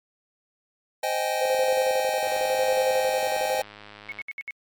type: chord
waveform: square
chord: Ab major seventh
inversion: first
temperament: just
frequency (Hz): 519.1 / 623 / 778.7 / 830.6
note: C5 / Eb5 / G5 / Ab5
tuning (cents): -14 / +2 / -12 / 0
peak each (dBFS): -31 / -29 / -30 / -31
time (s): 1.03-3.62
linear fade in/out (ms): 5
type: tone with tremolo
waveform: sine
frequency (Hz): 520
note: C5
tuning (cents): -11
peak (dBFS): -22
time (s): 1.41-3.61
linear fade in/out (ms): 10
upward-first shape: square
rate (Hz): 11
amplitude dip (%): 55
type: click train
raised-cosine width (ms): 0.3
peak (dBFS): -27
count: 206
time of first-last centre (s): 2.24-4.211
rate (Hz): 104
type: tone bursts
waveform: sine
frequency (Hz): 2196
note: C#7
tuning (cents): -17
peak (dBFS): -30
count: 5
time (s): 4.09-4.508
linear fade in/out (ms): 0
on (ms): 30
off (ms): 67
effects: MP3 96 kbps